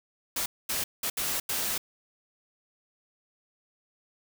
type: noise bursts at uneven times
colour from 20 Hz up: white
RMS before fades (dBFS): -30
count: 5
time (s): 0.36-0.46 / 0.69-0.84 / 1.03-1.1 / 1.17-1.4 / 1.49-1.78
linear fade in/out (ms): 5
effects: none